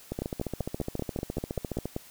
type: two click trains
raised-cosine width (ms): 2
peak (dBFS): -18 / -17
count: 26 / 10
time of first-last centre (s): 0.12-1.856 / 0.22-1.964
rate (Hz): 14.4 / 5.16
effects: white hiss -52 dBFS RMS until 2.1 s